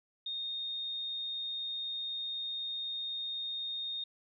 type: tone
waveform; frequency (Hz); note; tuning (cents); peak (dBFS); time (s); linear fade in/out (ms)
sine; 3688; A#7; -19; -35; 0.26-4.04; 5
effects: none